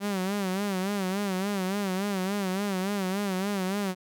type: tone with vibrato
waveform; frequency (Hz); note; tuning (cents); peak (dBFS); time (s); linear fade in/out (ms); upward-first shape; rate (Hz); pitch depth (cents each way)
sawtooth; 194.5; G3; -13; -23; 0-3.95; 50; sine; 3.5; 100
effects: none